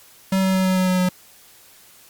square tone with pitch steps, 190.9 / 189.47 / 188.05 / 186.65 / 185.25 / 183.87 / 182.49 Hz, G3 / F#3 / F#3 / F#3 / F#3 / F#3 / F#3, -46 / +41 / +28 / +15 / +2 / -11 / -24 cents, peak -17 dBFS, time 0.32-1.09 s, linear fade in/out 5 ms, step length 110 ms, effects white hiss -49 dBFS RMS until 2.09 s + Opus 48 kbps

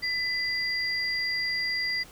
sine tone pair together, 2004 / 4766 Hz, B6 / D8, +25 / +25 cents, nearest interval octave + minor third, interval 1500 cents, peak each -28 / -30 dBFS, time 0.02-2.04 s, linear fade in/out 20 ms, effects pink hiss -50 dBFS RMS until 2.11 s

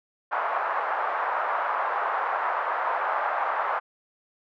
white band-pass noise, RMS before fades -27 dBFS, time 0.31-3.8 s, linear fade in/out 20 ms, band 660 to 1300 Hz, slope 24 dB/octave, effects none

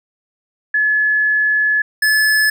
sine / square tone pair in turn, 1710 / 1722.9 Hz, A6 / A6, -50 / -37 cents, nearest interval unison, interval 13 cents, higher second, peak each -12 dBFS, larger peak neither, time 0.74-1.82 / 2.02-2.5 s, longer first, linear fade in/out 5 ms, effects none

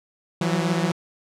sawtooth tone cluster, 165.8 / 182 / 188.8 Hz, E3 / F#3 / F#3, +10 / -28 / +35 cents, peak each -19 / -21 / -27 dBFS, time 0.41-0.92 s, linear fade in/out 5 ms, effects low-pass 8000 Hz 12 dB/octave

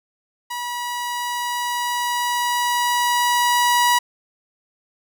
sawtooth tone with level ramp, 969 Hz, B5, 33 cents flat, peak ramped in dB -22 to -10 dBFS, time 0.5-3.99 s, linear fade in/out 10 ms, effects none

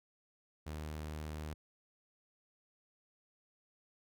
sawtooth tone, 76.7 Hz, D#2, 24 cents flat, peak -37 dBFS, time 0.66-1.54 s, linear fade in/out 10 ms, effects none

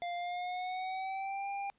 square tone with pitch glide, 698.5 to 797.7 Hz, F5 to G5, 0 to +30 cents, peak -36 dBFS, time 0.02-1.7 s, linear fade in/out 0 ms, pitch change +230 cents, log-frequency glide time 0.16-1.49 s, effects pink hiss -74 dBFS RMS until 1.78 s + resampled to 8000 Hz

